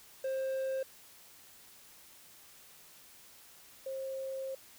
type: tone pair in turn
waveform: triangle / sine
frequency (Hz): 530 / 533.4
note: C5 / C5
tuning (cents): +22 / +33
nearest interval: unison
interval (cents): 11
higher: second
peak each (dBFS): -30 / -36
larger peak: first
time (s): 0.24-0.83 / 3.86-4.55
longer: second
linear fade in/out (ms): 5
effects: white hiss -57 dBFS RMS until 4.78 s